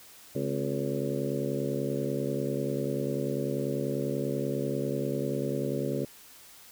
harmonic tone with a mistuned harmonic, 70.2 Hz, C#2, 22 cents sharp, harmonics 2 / 3 / 4 / 5 / 6 / 7 / 8, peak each -34 / -37 / -35 / -36 / -35 / -37 / -37 dBFS, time 0.35-6.05 s, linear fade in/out 5 ms, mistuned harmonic 4, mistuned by -86 cents, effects white hiss -52 dBFS RMS until 6.71 s

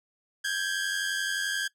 sawtooth tone pair together, 1575.5 / 1667 Hz, G6 / G#6, +8 / +6 cents, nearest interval minor second, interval 98 cents, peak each -27 dBFS, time 0.44-1.68 s, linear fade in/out 10 ms, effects noise-tail reverb RT60 0.1 s tail -19 dB re dry + low-pass 11000 Hz 12 dB/octave

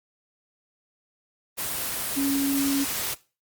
sine tone in noise, 277.2 Hz, C#4, in tune, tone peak -22 dBFS, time 2.16-2.85 s, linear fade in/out 20 ms, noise white, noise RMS -29 dBFS, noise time 1.57-3.15 s, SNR +4 dB, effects noise-tail reverb RT60 0.3 s tail -18 dB re dry + Opus 24 kbps

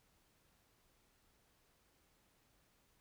silence, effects pink hiss -74 dBFS RMS until 3 s

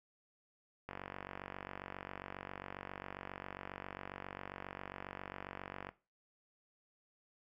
click train, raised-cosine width 0.5 ms, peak -28 dBFS, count 238, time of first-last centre 0.89-5.89 s, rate 47.4 Hz, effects noise-tail reverb RT60 0.3 s tail -17 dB re dry

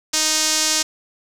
sawtooth tone with band-pass filter, 311.1 Hz, D#4, in tune, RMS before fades -19 dBFS, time 0.13-0.83 s, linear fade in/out 10 ms, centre 6100 Hz, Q 2, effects 7-bit

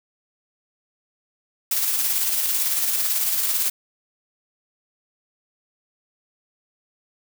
blue noise with tremolo, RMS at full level -21 dBFS, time 1.71-3.7 s, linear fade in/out 5 ms, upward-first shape square, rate 18 Hz, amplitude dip 30%, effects none

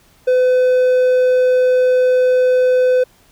triangle tone, 506 Hz, B4, 42 cents sharp, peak -8 dBFS, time 0.27-3.04 s, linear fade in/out 10 ms, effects pink hiss -52 dBFS RMS until 3.31 s

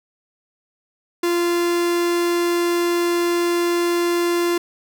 45% pulse tone, 346.2 Hz, F4, 15 cents flat, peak -17 dBFS, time 1.23-4.58 s, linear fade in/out 5 ms, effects none

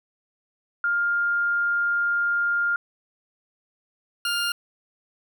sine / 20% pulse tone pair in turn, 1405 / 1405 Hz, F6 / F6, +10 / +10 cents, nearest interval unison, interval 0 cents, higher neither, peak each -20 / -18 dBFS, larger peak second, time 0.84-2.76 / 4.25-4.52 s, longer first, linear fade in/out 2 ms, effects none

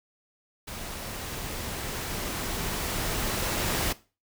pink noise with level ramp, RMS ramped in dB -38 to -27 dBFS, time 0.67-3.93 s, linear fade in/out 10 ms, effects noise-tail reverb RT60 0.3 s tail -17 dB re dry

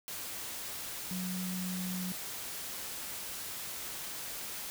sine tone in noise, 183.5 Hz, F#3, 14 cents flat, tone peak -35 dBFS, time 1.11-2.12 s, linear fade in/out 0 ms, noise white, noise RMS -41 dBFS, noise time 0.08-4.7 s, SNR +3 dB, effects none

